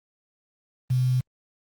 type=tone with quantisation; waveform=sine; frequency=127.2 Hz; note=C3; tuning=48 cents flat; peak=-19 dBFS; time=0.9-1.21 s; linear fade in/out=10 ms; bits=7; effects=Opus 32 kbps